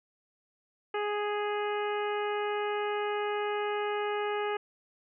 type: harmonic tone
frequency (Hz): 415.3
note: G#4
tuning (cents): 0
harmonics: 1 / 2 / 3 / 4 / 5 / 6 / 7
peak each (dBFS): -31 / -35 / -38 / -41 / -43 / -45 / -45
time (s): 0.94-4.57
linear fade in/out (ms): 5
effects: none